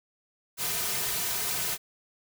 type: noise with comb filter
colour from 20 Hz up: white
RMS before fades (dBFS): -30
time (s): 0.57-1.78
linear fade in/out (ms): 50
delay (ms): 3.6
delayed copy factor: -0.8
effects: none